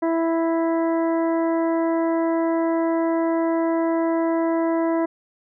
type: harmonic tone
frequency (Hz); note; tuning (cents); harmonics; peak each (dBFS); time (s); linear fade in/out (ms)
329.8; E4; +1; 1 / 2 / 3 / 4 / 5 / 6; -20 / -24 / -29 / -39 / -40 / -40; 0.02-5.06; 10
effects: none